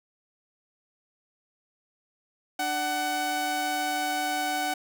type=tone pair together; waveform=sawtooth; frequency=296.9 / 749 Hz; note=D4 / F#5; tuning=+19 / +21 cents; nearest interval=octave + major third; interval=1602 cents; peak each=-31 / -23 dBFS; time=2.59-4.74 s; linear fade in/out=5 ms; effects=none